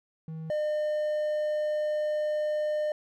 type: tone pair in turn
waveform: triangle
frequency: 159.8 / 605.1 Hz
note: D#3 / D#5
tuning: +47 / -48 cents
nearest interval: octave + major seventh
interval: 2305 cents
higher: second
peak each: -33 / -24 dBFS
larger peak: second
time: 0.28-0.5 / 0.5-2.92 s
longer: second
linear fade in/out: 2 ms
effects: none